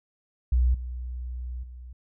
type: tone with level steps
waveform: sine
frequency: 61.74 Hz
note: B1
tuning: in tune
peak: -18 / -31 / -39 dBFS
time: 0.52-1.93 s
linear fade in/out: 5 ms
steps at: 0.74 / 1.63 s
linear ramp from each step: 5 ms
effects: none